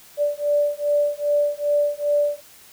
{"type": "beating tone pair", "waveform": "sine", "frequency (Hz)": [583, 585.5], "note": ["D5", "D5"], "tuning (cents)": [-13, -5], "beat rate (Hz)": 2.5, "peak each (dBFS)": -21, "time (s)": [0.17, 2.41], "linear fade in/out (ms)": 50, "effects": ["white hiss -48 dBFS RMS until 2.72 s"]}